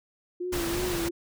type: tone with vibrato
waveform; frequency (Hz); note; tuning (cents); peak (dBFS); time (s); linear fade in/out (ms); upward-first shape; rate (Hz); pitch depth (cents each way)
sine; 349.2; F4; 0; -29; 0.4-1.11; 10; sine; 2.8; 70
type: noise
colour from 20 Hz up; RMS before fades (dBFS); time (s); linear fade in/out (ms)
pink; -32; 0.52-1.09; 10
effects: none